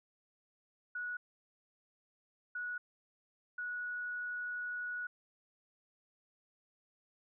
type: tone bursts at uneven times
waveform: sine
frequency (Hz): 1464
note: F#6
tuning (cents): -19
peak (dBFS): -37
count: 3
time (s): 0.95-1.17 / 2.55-2.78 / 3.58-5.07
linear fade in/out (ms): 5
effects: none